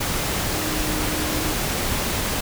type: tone in noise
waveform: sine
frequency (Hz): 306.9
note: D#4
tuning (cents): -24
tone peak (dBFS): -29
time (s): 0.55-1.53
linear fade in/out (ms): 10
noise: pink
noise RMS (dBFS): -24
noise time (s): 0-2.41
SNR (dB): -8
effects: none